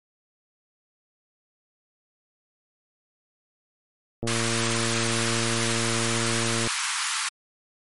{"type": "click train", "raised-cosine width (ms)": 2, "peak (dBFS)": -17, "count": 282, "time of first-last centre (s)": [4.23, 6.673], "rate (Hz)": 115}
{"type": "high-pass noise", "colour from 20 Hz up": "pink", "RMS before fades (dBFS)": -27, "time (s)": [4.27, 7.29], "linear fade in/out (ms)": 5, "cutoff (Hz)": 970, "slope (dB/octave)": 48}
{"effects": ["MP3 48 kbps"]}